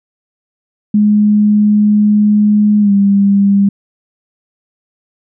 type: tone with pitch glide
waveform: sine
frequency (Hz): 209.2 to 199.29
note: G#3 to G3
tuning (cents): +13 to +29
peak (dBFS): -6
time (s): 0.94-3.69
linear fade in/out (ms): 5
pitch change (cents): -84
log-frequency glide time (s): 2.8-2.92
effects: none